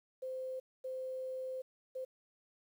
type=tone bursts at uneven times; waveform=sine; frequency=518 Hz; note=C5; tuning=17 cents flat; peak=-38 dBFS; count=3; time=0.22-0.6 / 0.84-1.62 / 1.95-2.05 s; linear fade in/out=10 ms; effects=11-bit